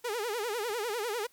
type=tone with vibrato; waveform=sawtooth; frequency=446 Hz; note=A4; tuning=23 cents sharp; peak=-27 dBFS; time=0.04-1.27 s; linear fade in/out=10 ms; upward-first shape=sine; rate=10 Hz; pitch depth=180 cents each way; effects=white hiss -64 dBFS RMS until 1.32 s + MP3 96 kbps